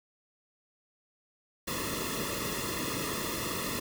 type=noise with comb filter; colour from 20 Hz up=pink; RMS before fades=-34 dBFS; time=1.67-3.8 s; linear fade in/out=10 ms; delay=1.3 ms; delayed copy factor=-0.95; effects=none